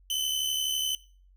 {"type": "tone pair together", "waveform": "sawtooth", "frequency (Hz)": [2992, 3064], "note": ["F#7", "G7"], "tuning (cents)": [19, -40], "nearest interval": "unison", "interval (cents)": 41, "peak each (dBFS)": -27, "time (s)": [0.1, 0.95], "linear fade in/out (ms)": 2, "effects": ["noise-tail reverb RT60 0.4 s tail -19 dB re dry", "added 46 Hz sine -55 dBFS peak until 1.36 s"]}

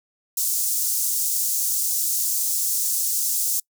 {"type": "high-pass noise", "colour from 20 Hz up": "pink", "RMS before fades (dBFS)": -23, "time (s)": [0.37, 3.6], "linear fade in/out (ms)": 5, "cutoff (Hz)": 6400, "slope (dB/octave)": 24, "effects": ["noise-tail reverb RT60 0.1 s tail -26 dB re dry"]}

